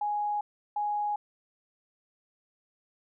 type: tone pair in turn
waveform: sine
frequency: 831 / 831 Hz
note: G#5 / G#5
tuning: +1 / +1 cents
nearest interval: unison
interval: 0 cents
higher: neither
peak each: -27 dBFS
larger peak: neither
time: 0.01-0.41 / 0.76-1.16 s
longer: neither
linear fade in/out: 5 ms
effects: none